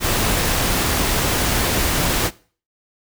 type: noise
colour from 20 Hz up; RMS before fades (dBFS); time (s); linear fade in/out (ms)
pink; -19; 0-2.31; 50
effects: noise-tail reverb RT60 0.4 s tail -20 dB re dry